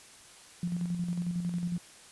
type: tone with tremolo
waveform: sine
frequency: 174.61 Hz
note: F3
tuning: in tune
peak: -28 dBFS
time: 0.63-1.78 s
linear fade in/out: 2 ms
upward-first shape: square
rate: 11 Hz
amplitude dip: 45%
effects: white hiss -53 dBFS RMS until 2.11 s + resampled to 24000 Hz